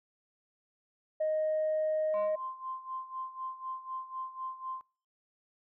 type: tone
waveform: sine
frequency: 622.3 Hz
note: D#5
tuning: in tune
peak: -26 dBFS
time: 1.2-2.36 s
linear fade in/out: 10 ms
type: tone with tremolo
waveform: sine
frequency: 1044 Hz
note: C6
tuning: 4 cents flat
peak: -34 dBFS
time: 2.14-4.81 s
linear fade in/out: 0 ms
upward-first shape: sine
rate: 4 Hz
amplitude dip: 80%
effects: noise-tail reverb RT60 0.5 s tail -25 dB re dry + tanh soft clip ceiling -24 dBFS